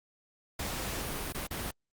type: noise with dropouts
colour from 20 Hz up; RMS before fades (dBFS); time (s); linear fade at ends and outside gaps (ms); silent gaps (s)
pink; -36; 0.59-1.71; 5; 1.325-1.345 / 1.47-1.508
effects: Opus 48 kbps